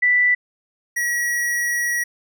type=tone pair in turn; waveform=sine / square; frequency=1975.5 / 1917 Hz; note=B6 / A#6; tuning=0 / +48 cents; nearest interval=minor second; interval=52 cents; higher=first; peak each=-13 / -20 dBFS; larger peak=first; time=0.02-0.35 / 0.96-2.04 s; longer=second; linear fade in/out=10 ms; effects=none